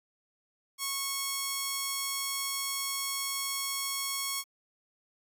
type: tone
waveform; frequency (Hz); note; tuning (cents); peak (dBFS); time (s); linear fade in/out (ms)
5% pulse; 1100; C#6; -14; -19; 0.78-4.44; 50
effects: AAC 64 kbps